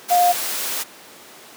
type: tone in noise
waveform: sine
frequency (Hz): 709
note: F5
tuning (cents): +26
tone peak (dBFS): -12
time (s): 0.1-0.33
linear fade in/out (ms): 20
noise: white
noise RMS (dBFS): -25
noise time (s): 0.08-0.84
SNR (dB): +10
effects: pink hiss -42 dBFS RMS until 1.56 s + high-pass 300 Hz 12 dB/octave